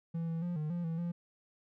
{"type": "tone with pitch steps", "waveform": "triangle", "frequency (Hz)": [166, 164.5, 175.2, 152.8, 173.6, 163.9, 172.4], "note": ["E3", "E3", "F3", "D#3", "F3", "E3", "F3"], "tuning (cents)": [12, -3, 6, -31, -10, -10, -22], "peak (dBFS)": -31, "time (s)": [0.14, 1.12], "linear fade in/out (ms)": 10, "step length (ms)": 140, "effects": []}